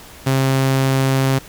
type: tone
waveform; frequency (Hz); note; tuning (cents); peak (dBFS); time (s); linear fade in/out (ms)
sawtooth; 133.8; C3; +39; -10; 0.26-1.39; 10
effects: pink hiss -40 dBFS RMS until 1.48 s